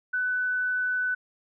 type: tone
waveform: sine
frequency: 1498 Hz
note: F#6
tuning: 21 cents sharp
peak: -24 dBFS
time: 0.13-1.15 s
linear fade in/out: 10 ms
effects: none